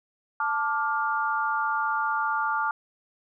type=chord; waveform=sine; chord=D minor; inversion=second; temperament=just; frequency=881 / 1174.7 / 1409.6 Hz; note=A5 / D6 / F6; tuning=+2 / 0 / +16 cents; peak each=-28 dBFS; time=0.4-2.71 s; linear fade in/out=2 ms; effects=none